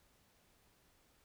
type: silence
effects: pink hiss -71 dBFS RMS until 1.24 s